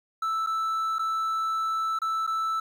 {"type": "tone with dropouts", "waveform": "triangle", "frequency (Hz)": 1318.5, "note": "E6", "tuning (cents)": 0, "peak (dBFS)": -23, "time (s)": [0.22, 2.6], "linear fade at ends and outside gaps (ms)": 5, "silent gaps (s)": [[0.464, 0.47], [0.985, 0.992], [1.989, 2.017], [2.267, 2.274]], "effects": ["10-bit"]}